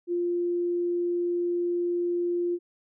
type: tone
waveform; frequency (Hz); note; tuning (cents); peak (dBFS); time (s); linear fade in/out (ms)
sine; 349.2; F4; 0; -24; 0.07-2.59; 50
effects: none